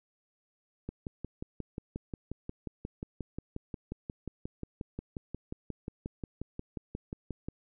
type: click train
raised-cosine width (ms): 3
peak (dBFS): -24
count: 38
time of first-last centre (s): 0.89-7.485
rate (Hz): 5.61
effects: none